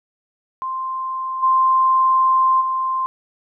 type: tone with level steps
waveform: sine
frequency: 1046.5 Hz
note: C6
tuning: in tune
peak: -22 / -12 / -18 dBFS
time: 0.62-3.06 s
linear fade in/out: 0 ms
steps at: 1.42 / 2.6 s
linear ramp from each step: 20 ms
effects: none